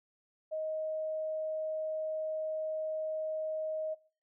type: tone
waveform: sine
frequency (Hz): 627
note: D#5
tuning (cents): +13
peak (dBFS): -33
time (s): 0.51-3.95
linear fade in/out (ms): 20
effects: noise-tail reverb RT60 0.4 s tail -21 dB re dry